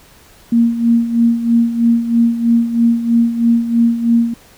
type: tone with tremolo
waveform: sine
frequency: 233.1 Hz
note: A#3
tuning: in tune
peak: -7 dBFS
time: 0.52-4.34 s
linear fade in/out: 5 ms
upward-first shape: sine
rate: 3.1 Hz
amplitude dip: 70%
effects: pink hiss -45 dBFS RMS until 4.57 s